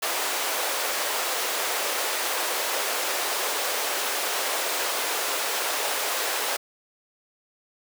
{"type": "high-pass noise", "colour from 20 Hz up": "pink", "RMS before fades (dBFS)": -27, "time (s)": [0.02, 6.57], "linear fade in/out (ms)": 10, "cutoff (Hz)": 450, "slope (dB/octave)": 24, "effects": []}